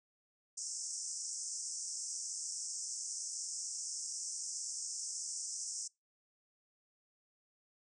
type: band-pass noise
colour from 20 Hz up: pink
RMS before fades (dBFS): -42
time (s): 0.57-5.88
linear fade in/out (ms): 10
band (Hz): 5300 to 8700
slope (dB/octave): 96
effects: noise-tail reverb RT60 0.2 s tail -24 dB re dry